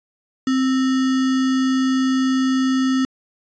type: tone with sample-and-hold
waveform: sine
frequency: 261.6 Hz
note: C4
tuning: in tune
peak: -15 dBFS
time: 0.47-3.05 s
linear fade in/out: 2 ms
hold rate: 1575 Hz
effects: resampled to 16000 Hz